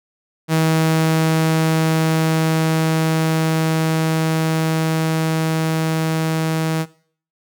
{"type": "tone with level ramp", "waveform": "sawtooth", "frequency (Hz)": 160.1, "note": "D#3", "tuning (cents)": 50, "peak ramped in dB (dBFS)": [-10, -14], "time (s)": [0.48, 6.86], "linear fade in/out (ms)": 50, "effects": ["noise-tail reverb RT60 0.5 s tail -18 dB re dry"]}